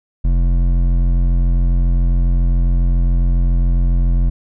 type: tone with hard clipping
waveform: sine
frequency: 43.65 Hz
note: F1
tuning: in tune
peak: -13 dBFS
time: 0.24-4.3 s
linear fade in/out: 10 ms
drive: 10 dB
effects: none